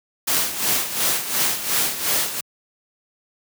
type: noise with tremolo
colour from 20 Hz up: white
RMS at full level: -19 dBFS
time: 0.27-2.41 s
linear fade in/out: 10 ms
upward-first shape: sine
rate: 2.8 Hz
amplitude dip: 70%
effects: high-pass 100 Hz 12 dB/octave